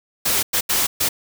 white noise bursts at uneven times, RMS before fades -19 dBFS, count 4, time 0.25-0.43 / 0.53-0.61 / 0.69-0.87 / 1-1.09 s, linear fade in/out 10 ms, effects none

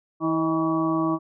harmonic tone with a mistuned harmonic, 161.7 Hz, E3, 33 cents flat, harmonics 1 / 2 / 4 / 5 / 6 / 7, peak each -31 / -22 / -31 / -37 / -34 / -28 dBFS, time 0.2-1.19 s, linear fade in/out 50 ms, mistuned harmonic 4, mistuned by -35 cents, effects none

